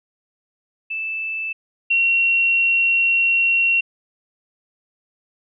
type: tone pair in turn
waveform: sine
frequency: 2637 / 2735 Hz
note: E7 / F7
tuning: 0 / -37 cents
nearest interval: minor second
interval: 63 cents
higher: second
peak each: -23 / -14 dBFS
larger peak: second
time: 0.9-1.53 / 1.9-3.81 s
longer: second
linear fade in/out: 10 ms
effects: none